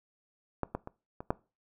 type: clicks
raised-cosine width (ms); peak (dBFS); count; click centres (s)
1; -16 / -18 / -26 / -26 / -13; 5; 0.633 / 0.75 / 0.874 / 1.205 / 1.305
effects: noise-tail reverb RT60 0.3 s tail -21 dB re dry